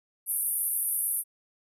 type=band-pass noise; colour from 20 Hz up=white; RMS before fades=-29 dBFS; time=0.26-1.24 s; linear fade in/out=50 ms; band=9300 to 13000 Hz; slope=96 dB/octave; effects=none